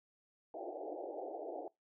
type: band-pass noise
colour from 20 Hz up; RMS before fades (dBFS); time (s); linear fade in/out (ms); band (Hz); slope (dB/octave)
white; -44; 0.54-1.68; 2; 300 to 790; 96
effects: noise-tail reverb RT60 0.2 s tail -25 dB re dry